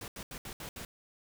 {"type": "noise bursts at uneven times", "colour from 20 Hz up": "pink", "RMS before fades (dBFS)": -43, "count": 6, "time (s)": [[0.01, 0.08], [0.16, 0.23], [0.31, 0.38], [0.45, 0.53], [0.6, 0.69], [0.76, 0.85]], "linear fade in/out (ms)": 2, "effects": []}